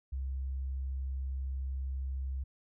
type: tone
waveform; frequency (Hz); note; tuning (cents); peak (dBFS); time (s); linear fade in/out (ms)
sine; 66.4; C2; +26; -33; 0.12-2.44; 10
effects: none